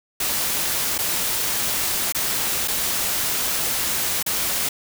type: noise with dropouts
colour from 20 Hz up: white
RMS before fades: -23 dBFS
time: 0.2-4.69 s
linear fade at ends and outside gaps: 5 ms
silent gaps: 0.98-0.987 / 2.124-2.147 / 2.677-2.681 / 4.228-4.262 s
effects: none